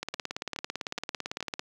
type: two click trains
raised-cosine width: 0.2 ms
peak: -15 / -18 dBFS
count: 29 / 4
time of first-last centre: 0.03-1.594 / 0.14-1.406 s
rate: 17.9 / 2.37 Hz
effects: high-pass 150 Hz 12 dB/octave + 9-bit